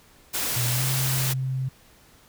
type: noise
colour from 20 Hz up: white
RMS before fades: -27 dBFS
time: 0.33-1.34 s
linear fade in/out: 20 ms
type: tone with pitch glide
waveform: sine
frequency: 121 to 131.19 Hz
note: B2 to C3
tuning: -35 to +5 cents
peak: -24 dBFS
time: 0.56-1.69 s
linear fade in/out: 10 ms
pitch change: +140 cents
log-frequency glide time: 0.67-0.86 s
effects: pink hiss -55 dBFS RMS until 2.28 s